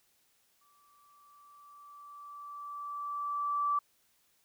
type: tone with exponential growth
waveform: sine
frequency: 1161 Hz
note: D6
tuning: 20 cents flat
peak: -26 dBFS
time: 0.61-3.79 s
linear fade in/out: 5 ms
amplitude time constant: 690 ms
effects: white hiss -71 dBFS RMS until 4.44 s